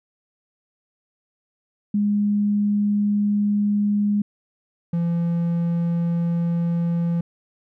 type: tone pair in turn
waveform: sine / triangle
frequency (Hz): 205.9 / 170.05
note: G#3 / F3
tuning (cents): -15 / -46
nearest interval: minor third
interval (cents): 331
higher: first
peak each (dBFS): -17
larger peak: neither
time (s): 1.94-4.22 / 4.93-7.21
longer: neither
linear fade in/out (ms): 5
effects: none